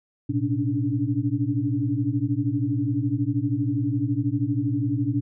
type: tone cluster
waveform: sine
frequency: 112.7 / 126 / 281.9 / 294.2 Hz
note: A2 / B2 / C#4 / D4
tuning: +42 / +35 / +29 / +3 cents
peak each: -27 dBFS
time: 0.29-5.21 s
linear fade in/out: 10 ms
effects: none